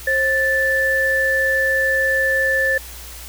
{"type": "tone pair together", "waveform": "sine", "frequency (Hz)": [532.7, 1757], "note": ["C5", "A6"], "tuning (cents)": [31, -3], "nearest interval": "octave + major sixth", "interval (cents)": 2066, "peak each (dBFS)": [-21, -16], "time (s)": [0.07, 2.78], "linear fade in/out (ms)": 5, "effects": ["added 60 Hz sine -37 dBFS peak until 3.28 s", "white hiss -37 dBFS RMS until 3.28 s"]}